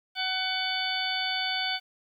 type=harmonic tone with a mistuned harmonic; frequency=750 Hz; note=F#5; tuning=23 cents sharp; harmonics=1 / 2 / 3 / 4 / 5 / 6; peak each=-34 / -34 / -34 / -34 / -34 / -34 dBFS; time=0.15-1.8 s; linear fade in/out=50 ms; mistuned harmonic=5; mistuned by=-110 cents; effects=10-bit